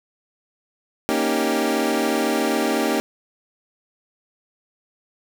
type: chord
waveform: 25% pulse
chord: Eb dominant seventh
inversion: second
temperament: equal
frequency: 233.1 / 277.2 / 311.1 / 392 Hz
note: Bb3 / Db4 / Eb4 / G4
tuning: 0 / 0 / 0 / 0 cents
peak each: -21 dBFS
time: 1.09-3 s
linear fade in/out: 0 ms
effects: none